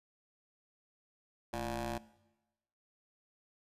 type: ring-modulated tone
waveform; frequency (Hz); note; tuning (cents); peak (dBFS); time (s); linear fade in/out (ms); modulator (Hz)
15% pulse; 123.47; B2; 0; -27; 1.53-1.98; 5; 466
effects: noise-tail reverb RT60 1.0 s tail -19 dB re dry + resampled to 32000 Hz